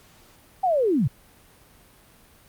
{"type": "linear sweep", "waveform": "sine", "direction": "down", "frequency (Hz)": [784, 103.83], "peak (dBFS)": -18, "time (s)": [0.63, 1.08], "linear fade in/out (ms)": 10, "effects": ["pink hiss -54 dBFS RMS until 2.48 s", "Opus 48 kbps"]}